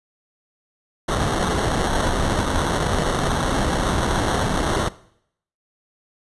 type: noise with sample-and-hold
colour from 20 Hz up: pink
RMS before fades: -21 dBFS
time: 1.08-4.89 s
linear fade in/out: 10 ms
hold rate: 2450 Hz
effects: noise-tail reverb RT60 0.7 s tail -19 dB re dry + resampled to 24000 Hz